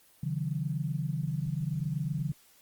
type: tone cluster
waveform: sine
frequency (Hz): 137 / 157.7 / 185.3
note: C#3 / D#3 / F#3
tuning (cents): -20 / +24 / +3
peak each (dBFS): -33 / -32 / -39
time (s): 0.23-2.32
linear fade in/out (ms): 5
effects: white hiss -61 dBFS RMS until 2.61 s + Opus 24 kbps